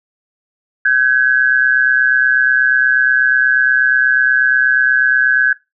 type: tone pair together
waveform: sine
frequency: 1532.9 / 1661.2 Hz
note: G6 / G#6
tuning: -39 / 0 cents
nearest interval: minor second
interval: 139 cents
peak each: -12 dBFS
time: 0.85-5.53 s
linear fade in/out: 5 ms
effects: noise-tail reverb RT60 0.2 s tail -18 dB re dry